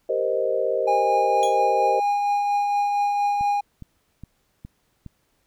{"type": "chord", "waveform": "sine", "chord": "C minor seventh", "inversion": "second", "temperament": "equal", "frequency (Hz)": [392, 466.2, 523.3, 622.3], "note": ["G4", "Bb4", "C5", "Eb5"], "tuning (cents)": [0, 0, 0, 0], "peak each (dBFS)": [-28, -26, -24, -26], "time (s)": [0.09, 2], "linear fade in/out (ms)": 5}
{"type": "tone with tremolo", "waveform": "triangle", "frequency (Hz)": 816, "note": "G#5", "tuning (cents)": -31, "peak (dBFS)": -16, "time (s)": [0.87, 3.61], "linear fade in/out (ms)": 10, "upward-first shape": "triangle", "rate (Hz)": 4.3, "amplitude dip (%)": 30}
{"type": "tone with exponential decay", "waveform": "25% pulse", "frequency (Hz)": 3342, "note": "G#7", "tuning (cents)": 10, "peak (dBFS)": -23, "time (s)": [1.43, 1.61], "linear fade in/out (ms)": 0, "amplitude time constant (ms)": 39}
{"type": "click train", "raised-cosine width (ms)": 5, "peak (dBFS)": -25, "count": 5, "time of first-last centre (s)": [3.41, 5.063], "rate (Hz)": 2.42}
{"effects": ["pink hiss -68 dBFS RMS until 5.46 s"]}